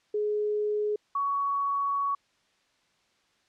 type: tone pair in turn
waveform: sine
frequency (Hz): 420 / 1121.3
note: G#4 / C#6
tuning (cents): +19 / +20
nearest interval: octave + perfect fourth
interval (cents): 1701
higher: second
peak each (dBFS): -25 / -25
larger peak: neither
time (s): 0.14-0.96 / 1.15-2.15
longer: second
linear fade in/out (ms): 5
effects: white hiss -68 dBFS RMS until 3.48 s + low-pass 5000 Hz 12 dB/octave